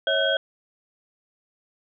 sine tone cluster, 550 / 646 / 1519 / 3268 Hz, C#5 / E5 / F#6 / G#7, -14 / -35 / +45 / -29 cents, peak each -25 dBFS, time 0.07-0.37 s, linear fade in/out 2 ms, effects none

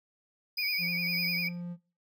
square tone with tremolo, 4978 Hz, D#8, in tune, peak -31 dBFS, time 0.57-1.48 s, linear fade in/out 5 ms, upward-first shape sine, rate 1.9 Hz, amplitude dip 45%
sine tone with vibrato, 2349 Hz, D7, in tune, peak -30 dBFS, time 0.58-1.49 s, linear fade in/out 5 ms, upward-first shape sine, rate 10 Hz, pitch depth 84 cents each way
triangle tone, 174.61 Hz, F3, in tune, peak -33 dBFS, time 0.78-1.77 s, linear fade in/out 50 ms
effects noise-tail reverb RT60 0.3 s tail -18 dB re dry

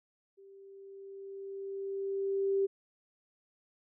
sine tone with level ramp, 392 Hz, G4, in tune, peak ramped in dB -53 to -25 dBFS, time 0.37-2.67 s, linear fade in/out 20 ms, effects none

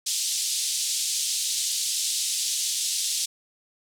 white band-pass noise, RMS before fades -27 dBFS, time 0.06-3.26 s, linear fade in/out 10 ms, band 3400 to 9000 Hz, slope 24 dB/octave, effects none

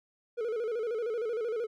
triangle tone with vibrato, 455.6 Hz, A#4, 40 cents flat, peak -28 dBFS, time 0.37-1.67 s, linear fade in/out 20 ms, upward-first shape square, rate 13 Hz, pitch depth 88 cents each way, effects none

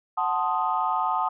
sine chord, F# diminished seventh, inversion none, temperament equal, 740 / 880 / 1046.5 / 1244.5 Hz, F#5 / A5 / C6 / Eb6, 0 / 0 / 0 / 0 cents, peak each -28 / -26 / -29 / -27 dBFS, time 0.17-1.29 s, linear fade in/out 10 ms, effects tanh soft clip ceiling -12 dBFS

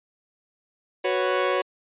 sawtooth chord, F# suspended fourth, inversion none, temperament equal, 370 / 493.9 / 554.4 Hz, F#4 / B4 / C#5, 0 / 0 / 0 cents, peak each -22 / -23 / -21 dBFS, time 1.04-1.62 s, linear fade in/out 10 ms, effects resampled to 8000 Hz

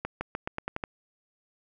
accelerating click train, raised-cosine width 0.5 ms, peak -16 dBFS, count 8, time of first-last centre 0.05-0.838 s, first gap 160 ms, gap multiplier 0.88, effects none

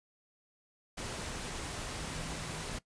sine tone in noise, 160 Hz, D#3, 49 cents sharp, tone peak -45 dBFS, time 1.98-2.64 s, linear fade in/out 10 ms, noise pink, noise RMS -40 dBFS, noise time 0.97-2.79 s, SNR -8 dB, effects noise-tail reverb RT60 0.1 s tail -19 dB re dry + resampled to 22050 Hz

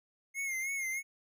square tone with vibrato, 2142 Hz, C7, 40 cents sharp, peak -34 dBFS, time 0.34-1.03 s, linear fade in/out 50 ms, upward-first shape sine, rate 3.2 Hz, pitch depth 60 cents each way, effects none

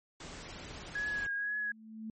pink noise, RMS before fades -46 dBFS, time 0.2-1.27 s, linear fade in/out 5 ms
sine tone with vibrato, 1661.2 Hz, G#6, in tune, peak -32 dBFS, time 0.95-1.72 s, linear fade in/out 5 ms, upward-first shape triangle, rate 2 Hz, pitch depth 39 cents each way
sine tone with exponential growth, 220 Hz, A3, in tune, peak -37 dBFS, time 1.27-2.1 s, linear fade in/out 2 ms, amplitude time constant 180 ms
effects MP3 32 kbps

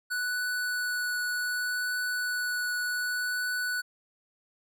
square tone with vibrato, 1480 Hz, F#6, in tune, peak -29 dBFS, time 0.1-3.82 s, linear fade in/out 20 ms, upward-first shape triangle, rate 0.66 Hz, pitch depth 9 cents each way, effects none

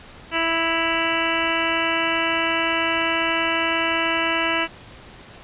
harmonic tone with a mistuned harmonic, 329.6 Hz, E4, in tune, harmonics 1 / 2 / 3 / 4 / 5 / 6 / 7 / 8 / 9, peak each -28 / -28 / -28 / -28 / -28 / -28 / -28 / -28 / -28 dBFS, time 0.31-4.68 s, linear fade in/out 50 ms, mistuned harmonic 8, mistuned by +27 cents, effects pink hiss -43 dBFS RMS until 5.43 s + resampled to 8000 Hz

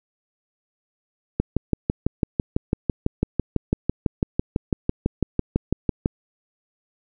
click train, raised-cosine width 3 ms, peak -6 dBFS, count 29, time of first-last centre 1.4-6.059 s, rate 6.01 Hz, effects none

